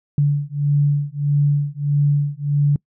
sine beating tone pair, 143.7 / 145.3 Hz, D3 / D3, -37 / -18 cents, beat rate 1.6 Hz, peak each -18 dBFS, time 0.18-2.76 s, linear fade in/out 2 ms, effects noise-tail reverb RT60 0.1 s tail -25 dB re dry

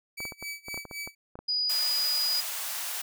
sawtooth tone with tremolo, 2293 Hz, D7, 42 cents flat, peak -30 dBFS, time 0.17-1.15 s, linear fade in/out 10 ms, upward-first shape sine, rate 3.9 Hz, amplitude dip 95%
clicks, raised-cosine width 1 ms, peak -27 dBFS, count 12, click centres 0.204 / 0.253 / 0.322 / 0.426 / 0.684 / 0.743 / 0.776 / 0.853 / 0.912 / 1.075 / 1.355 / 1.39 s
sine tone, 4927 Hz, D#8, 18 cents flat, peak -25 dBFS, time 1.48-2.41 s, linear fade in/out 10 ms
white high-pass noise, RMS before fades -34 dBFS, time 1.69-3.02 s, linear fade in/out 10 ms, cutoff 630 Hz, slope 24 dB/octave
effects none

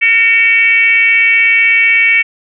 sine tone with frequency modulation, 2258 Hz, C#7, 31 cents sharp, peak -6 dBFS, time 0.01-2.23 s, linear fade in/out 20 ms, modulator 424 Hz, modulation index 0.75, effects none

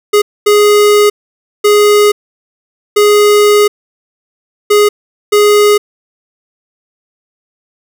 square tone bursts at uneven times, 415.3 Hz, G#4, in tune, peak -5 dBFS, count 6, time 0.13-0.22 / 0.46-1.1 / 1.64-2.12 / 2.96-3.68 / 4.7-4.89 / 5.32-5.78 s, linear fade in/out 10 ms, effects none

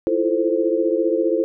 sine chord, F major seventh, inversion third, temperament equal with one note detuned, 329.6 / 344.6 / 440 / 523.3 Hz, E4 / F4 / A4 / C5, 0 / -23 / 0 / 0 cents, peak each -22 dBFS, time 0.07-1.44 s, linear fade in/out 0 ms, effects none

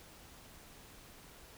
silence, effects pink hiss -56 dBFS RMS until 1.57 s

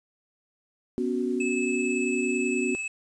sine chord, B suspended second, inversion none, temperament equal, 246.9 / 277.2 / 370 Hz, B3 / C#4 / F#4, 0 / 0 / 0 cents, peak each -28 / -31 / -28 dBFS, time 0.98-2.75 s, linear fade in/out 0 ms
square tone with tremolo, 2600 Hz, E7, 24 cents flat, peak -29 dBFS, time 1.4-2.88 s, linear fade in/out 5 ms, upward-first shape sine, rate 18 Hz, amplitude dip 30%
effects resampled to 22050 Hz + 9-bit

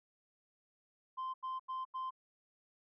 sine tone bursts, 1040 Hz, C6, 11 cents flat, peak -35 dBFS, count 4, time 1.17-2.108 s, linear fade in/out 20 ms, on 170 ms, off 86 ms, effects tanh soft clip ceiling -36 dBFS

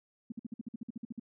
sine tone bursts, 230.1 Hz, A#3, 22 cents flat, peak -36 dBFS, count 13, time 0.3-1.197 s, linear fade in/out 5 ms, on 21 ms, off 52 ms, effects none

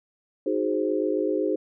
sine chord, Ab dominant seventh, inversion second, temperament equal with one note detuned, 311.1 / 370 / 418 / 523.3 Hz, Eb4 / Gb4 / Ab4 / C5, 0 / 0 / +11 / 0 cents, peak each -27 / -28 / -27 / -29 dBFS, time 0.46-1.56 s, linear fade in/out 5 ms, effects none

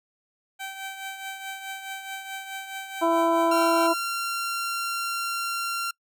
15% pulse tone with tremolo, 774 Hz, G5, 22 cents flat, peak -25 dBFS, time 0.59-3.88 s, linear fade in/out 20 ms, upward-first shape triangle, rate 4.7 Hz, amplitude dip 60%
harmonic tone, 333.3 Hz, E4, 19 cents sharp, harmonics 1 / 2 / 3 / 4, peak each -24 / -23 / -24 / -34 dBFS, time 3.01-3.94 s, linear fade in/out 20 ms
sawtooth tone, 1375 Hz, F6, 27 cents flat, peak -23 dBFS, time 3.51-5.91 s, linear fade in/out 5 ms
effects noise-tail reverb RT60 0.1 s tail -26 dB re dry

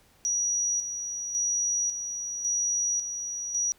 sine tone with tremolo, 5800 Hz, F#8, 35 cents flat, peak -24 dBFS, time 0.25-3.72 s, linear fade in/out 0 ms, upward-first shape square, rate 0.91 Hz, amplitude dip 55%, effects pink hiss -61 dBFS RMS until 3.78 s

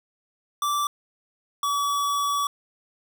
square tone pair in turn, 1167 / 1141 Hz, D6 / C#6, -11 / +50 cents, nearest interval unison, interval 39 cents, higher first, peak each -23 dBFS, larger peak neither, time 0.62-0.87 / 1.63-2.47 s, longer second, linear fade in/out 2 ms, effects none

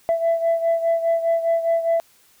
sine beating tone pair, 665 / 669.9 Hz, E5 / E5, +15 / +28 cents, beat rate 4.9 Hz, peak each -17 / -22 dBFS, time 0.09-2 s, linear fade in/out 0 ms, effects tanh soft clip ceiling -13 dBFS + white hiss -56 dBFS RMS until 2.4 s

